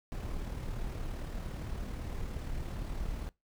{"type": "noise with amplitude modulation", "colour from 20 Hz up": "brown", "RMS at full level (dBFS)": -36, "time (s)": [0.12, 3.29], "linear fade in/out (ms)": 0, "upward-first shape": "sine", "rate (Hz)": 37.5, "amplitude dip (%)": 35, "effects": ["noise-tail reverb RT60 0.2 s tail -22 dB re dry"]}